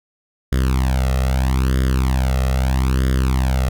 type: tone with flanger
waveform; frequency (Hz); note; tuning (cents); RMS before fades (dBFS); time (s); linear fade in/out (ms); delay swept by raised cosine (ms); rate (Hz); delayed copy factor
sawtooth; 65; C2; -11; -17; 0.52-3.69; 5; 0.59 to 1.56; 0.78; +1
effects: none